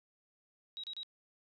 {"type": "tone bursts", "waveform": "sine", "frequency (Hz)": 3835, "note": "A#7", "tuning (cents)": 48, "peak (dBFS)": -40, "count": 3, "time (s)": [0.77, 1.032], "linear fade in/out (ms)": 0, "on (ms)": 66, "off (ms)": 32, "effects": []}